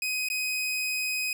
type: tone with dropouts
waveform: sawtooth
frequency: 2512 Hz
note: D#7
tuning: 16 cents sharp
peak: -24 dBFS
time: 0.02-1.33 s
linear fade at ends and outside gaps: 2 ms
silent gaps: 0.287-0.3 s
effects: none